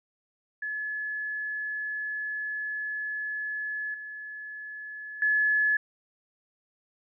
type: tone with level steps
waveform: sine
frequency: 1710 Hz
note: A6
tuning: 50 cents flat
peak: -30 / -37 / -21 dBFS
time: 0.62-5.77 s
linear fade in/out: 5 ms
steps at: 3.94 / 5.22 s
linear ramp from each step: 2 ms
effects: none